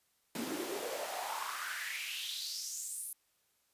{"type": "noise with high-pass filter sweep", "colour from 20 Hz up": "pink", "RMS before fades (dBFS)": -40, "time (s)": [0.35, 3.13], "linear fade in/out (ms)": 2, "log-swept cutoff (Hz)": [230, 11000], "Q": 4.6, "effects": ["white hiss -75 dBFS RMS until 3.73 s", "resampled to 32000 Hz"]}